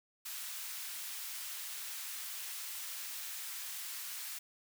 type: high-pass noise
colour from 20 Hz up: white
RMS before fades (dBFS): -43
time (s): 0.25-4.39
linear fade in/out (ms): 10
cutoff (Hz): 1300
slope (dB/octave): 12
effects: none